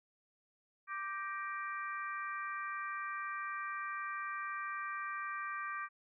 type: harmonic tone with a mistuned harmonic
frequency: 392 Hz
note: G4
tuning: in tune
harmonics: 3 / 4 / 5 / 6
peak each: -40 / -44 / -46 / -49 dBFS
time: 0.87-5.89 s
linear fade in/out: 50 ms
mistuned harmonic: 5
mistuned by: -67 cents
effects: none